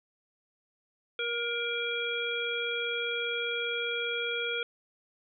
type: harmonic tone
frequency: 472.5 Hz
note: A#4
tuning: 23 cents sharp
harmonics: 1 / 3 / 5 / 7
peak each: -35 / -35 / -35 / -35 dBFS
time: 1.19-4.63 s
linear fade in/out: 2 ms
effects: none